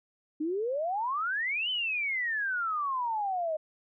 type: exponential two-way sweep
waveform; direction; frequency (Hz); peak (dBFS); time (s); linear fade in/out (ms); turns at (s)
sine; up then down; 295 to 3078 to 610; -28; 0.4-3.57; 10; 1.7
effects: none